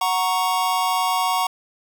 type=chord; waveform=square; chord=F# major; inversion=none; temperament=equal; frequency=740 / 932.3 / 1108.7 Hz; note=F#5 / A#5 / C#6; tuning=0 / 0 / 0 cents; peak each=-24 dBFS; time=0.01-1.47 s; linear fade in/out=5 ms; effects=none